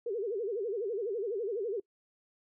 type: tone with vibrato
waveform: sine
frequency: 430 Hz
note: A4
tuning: 40 cents flat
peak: -31 dBFS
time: 0.06-1.8 s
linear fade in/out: 5 ms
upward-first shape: sine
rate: 12 Hz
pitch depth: 210 cents each way
effects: noise-tail reverb RT60 0.1 s tail -22 dB re dry